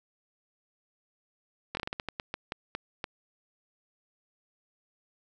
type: slowing click train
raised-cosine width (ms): 0.3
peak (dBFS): -17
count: 13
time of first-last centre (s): 1.75-3.042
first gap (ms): 21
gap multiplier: 1.27
effects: none